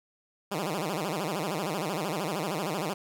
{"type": "tone with vibrato", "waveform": "10% pulse", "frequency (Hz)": 175.6, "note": "F3", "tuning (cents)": 10, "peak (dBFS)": -21, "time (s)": [0.51, 2.94], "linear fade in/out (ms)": 10, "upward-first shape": "sine", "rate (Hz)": 13, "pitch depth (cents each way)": 280, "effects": []}